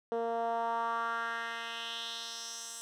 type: tone with band-pass filter sweep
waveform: 10% pulse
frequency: 230.9 Hz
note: A#3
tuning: 16 cents flat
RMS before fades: -36 dBFS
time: 0.12-2.81 s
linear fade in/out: 0 ms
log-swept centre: 480 to 7900 Hz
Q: 2.6
effects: none